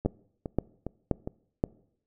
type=two click trains; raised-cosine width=2 ms; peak=-20 / -11 dBFS; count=4 / 4; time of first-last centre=0.05-1.274 / 0.06-1.639 s; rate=2.45 / 1.9 Hz; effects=noise-tail reverb RT60 0.7 s tail -23 dB re dry